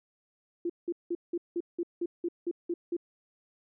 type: tone bursts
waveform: sine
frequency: 344.8 Hz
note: F4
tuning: 22 cents flat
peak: -28 dBFS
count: 11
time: 0.65-2.967 s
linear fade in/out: 5 ms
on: 47 ms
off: 180 ms
effects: none